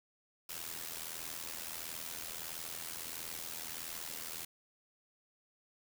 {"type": "noise with amplitude modulation", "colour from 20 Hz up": "white", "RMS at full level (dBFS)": -40, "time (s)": [0.49, 4.45], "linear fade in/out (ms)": 5, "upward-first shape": "sine", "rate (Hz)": 81.5, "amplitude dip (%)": 75, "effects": []}